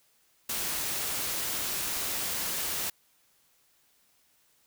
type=noise; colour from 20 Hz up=white; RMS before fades=-32 dBFS; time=0.49-2.9 s; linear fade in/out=5 ms; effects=white hiss -67 dBFS RMS until 4.66 s